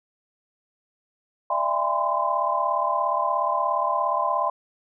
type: tone cluster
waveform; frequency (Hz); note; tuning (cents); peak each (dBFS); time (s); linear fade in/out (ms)
sine; 599 / 675 / 809 / 999 / 1036; D5 / E5 / G#5 / B5 / C6; +34 / +41 / -46 / +20 / -17; -29 / -28 / -29 / -29 / -24; 1.5-4.5; 5
effects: none